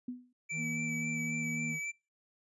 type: tone with exponential decay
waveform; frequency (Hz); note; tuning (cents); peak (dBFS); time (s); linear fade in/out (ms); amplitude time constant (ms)
sine; 248.2; B3; +9; -33; 0.08-0.33; 5; 54
type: tone with vibrato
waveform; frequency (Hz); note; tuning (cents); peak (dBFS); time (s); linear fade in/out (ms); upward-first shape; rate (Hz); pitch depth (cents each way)
square; 2315; D7; -25; -36; 0.49-1.92; 20; sine; 3.7; 22
type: tone with pitch glide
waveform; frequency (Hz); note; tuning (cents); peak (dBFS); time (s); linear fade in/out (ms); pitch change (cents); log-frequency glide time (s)
triangle; 160.1 to 158.72; D#3 to D#3; +50 to +35; -37; 0.51-1.8; 50; -15; 1.42-1.55
type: tone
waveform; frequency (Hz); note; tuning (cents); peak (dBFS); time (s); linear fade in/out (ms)
sine; 236; A#3; +22; -37; 0.56-1.76; 50
effects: noise-tail reverb RT60 0.3 s tail -26 dB re dry + resampled to 24000 Hz